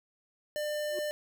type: tone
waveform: square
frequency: 598 Hz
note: D5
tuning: 31 cents sharp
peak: -32 dBFS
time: 0.56-1.11 s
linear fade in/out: 0 ms
type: tone with exponential growth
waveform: triangle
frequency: 362 Hz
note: F#4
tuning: 38 cents flat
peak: -32 dBFS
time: 0.87-0.99 s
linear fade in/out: 1 ms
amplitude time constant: 26 ms
effects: none